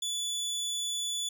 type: tone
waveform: 25% pulse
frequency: 3455 Hz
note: A7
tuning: 32 cents flat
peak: -27 dBFS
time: 0.02-1.29 s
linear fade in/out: 5 ms
effects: none